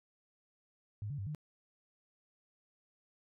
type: tone with pitch steps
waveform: sine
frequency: 104 / 143.4 / 98.8 / 151 Hz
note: G#2 / D3 / G2 / D3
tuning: +3 / -41 / +14 / +48 cents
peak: -37 dBFS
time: 1.02-1.348 s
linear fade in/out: 0 ms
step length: 82 ms
effects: none